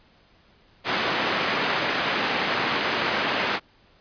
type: band-pass noise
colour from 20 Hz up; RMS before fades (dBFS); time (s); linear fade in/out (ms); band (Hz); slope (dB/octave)
white; -25; 0.84-3.6; 50; 170 to 2400; 12
effects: pink hiss -58 dBFS RMS until 4 s + resampled to 11025 Hz